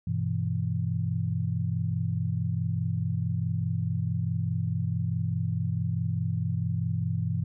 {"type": "chord", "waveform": "sine", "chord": "E minor", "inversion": "first", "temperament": "just", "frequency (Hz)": [98.89, 123.61, 164.81], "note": ["G2", "B2", "E3"], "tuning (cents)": [16, 2, 0], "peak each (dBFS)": -30, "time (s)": [0.07, 7.44], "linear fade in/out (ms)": 5, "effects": []}